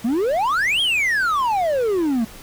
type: exponential two-way sweep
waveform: triangle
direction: up then down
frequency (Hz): 215.5 to 3322 to 215.5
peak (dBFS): -15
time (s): 0.04-2.25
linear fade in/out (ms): 10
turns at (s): 0.81
effects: pink hiss -41 dBFS RMS until 2.42 s